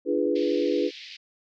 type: chord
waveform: sine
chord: D diminished seventh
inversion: none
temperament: equal with one note detuned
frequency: 293.7 / 342.8 / 415.3 / 493.9 Hz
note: D4 / F4 / Ab4 / Cb5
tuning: 0 / -32 / 0 / 0 cents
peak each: -27 dBFS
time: 0.05-0.91 s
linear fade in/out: 50 ms
type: band-pass noise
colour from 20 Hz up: white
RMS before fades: -43 dBFS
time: 0.35-1.17 s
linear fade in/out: 10 ms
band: 2000 to 4900 Hz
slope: 48 dB/octave
effects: none